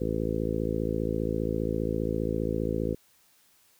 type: harmonic tone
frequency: 55 Hz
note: A1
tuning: in tune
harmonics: 1 / 2 / 3 / 4 / 5 / 6 / 7 / 8 / 9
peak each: -35 / -35 / -35 / -35 / -35 / -35 / -35 / -35 / -35 dBFS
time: 0-2.95 s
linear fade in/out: 10 ms
effects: white hiss -63 dBFS RMS until 3.79 s